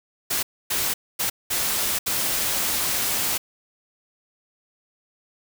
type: noise bursts at uneven times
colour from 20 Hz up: white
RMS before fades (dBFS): -24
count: 5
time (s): 0.3-0.43 / 0.7-0.94 / 1.19-1.3 / 1.5-1.99 / 2.06-3.38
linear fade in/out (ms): 10
effects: none